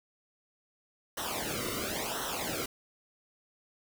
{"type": "noise with flanger", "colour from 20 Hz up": "pink", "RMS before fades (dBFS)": -35, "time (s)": [1.17, 2.66], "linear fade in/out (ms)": 5, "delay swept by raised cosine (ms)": [0.42, 1.22], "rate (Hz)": 0.96, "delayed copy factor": -0.85, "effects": []}